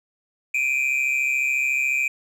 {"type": "tone pair together", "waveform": "triangle", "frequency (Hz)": [2355, 2489], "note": ["D7", "D#7"], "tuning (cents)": [4, 0], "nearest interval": "minor second", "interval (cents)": 96, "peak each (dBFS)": -21, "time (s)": [0.54, 2.08], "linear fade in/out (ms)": 5, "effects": []}